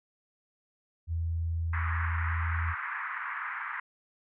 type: tone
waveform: sine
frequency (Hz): 83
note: E2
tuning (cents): +12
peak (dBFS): -28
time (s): 1.07-2.75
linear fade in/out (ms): 50
type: band-pass noise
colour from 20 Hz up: white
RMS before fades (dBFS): -36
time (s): 1.73-3.8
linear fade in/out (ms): 5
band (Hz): 990 to 2000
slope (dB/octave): 48
effects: none